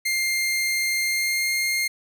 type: tone with pitch glide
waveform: sawtooth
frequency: 2109 to 2122 Hz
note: C7 to C7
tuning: +13 to +24 cents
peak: -18 dBFS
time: 0.05-1.88 s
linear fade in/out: 10 ms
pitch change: +11 cents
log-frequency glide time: 1.04-1.47 s
effects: none